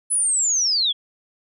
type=linear sweep; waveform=sine; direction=down; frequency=10180 to 3228 Hz; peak=-17 dBFS; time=0.1-0.93 s; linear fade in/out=20 ms; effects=none